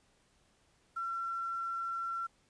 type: tone with quantisation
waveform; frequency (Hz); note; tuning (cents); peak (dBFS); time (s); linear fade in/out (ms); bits
sine; 1357; E6; +50; -34; 0.96-2.27; 10; 10
effects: pink hiss -70 dBFS RMS until 2.49 s + resampled to 22050 Hz